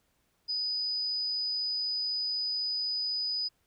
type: tone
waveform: sine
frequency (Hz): 4978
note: D#8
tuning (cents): 0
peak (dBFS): -29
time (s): 0.48-3.49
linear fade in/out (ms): 20
effects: pink hiss -73 dBFS RMS until 3.66 s